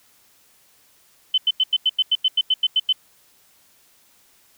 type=tone bursts; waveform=sine; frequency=3048 Hz; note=G7; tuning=49 cents flat; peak=-14 dBFS; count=13; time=1.34-2.927 s; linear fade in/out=5 ms; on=39 ms; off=90 ms; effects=white hiss -57 dBFS RMS until 4.57 s